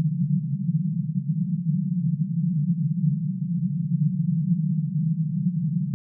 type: band-pass noise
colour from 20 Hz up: pink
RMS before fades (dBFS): -24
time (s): 0-5.94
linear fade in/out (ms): 0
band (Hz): 140 to 190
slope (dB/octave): 96
effects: none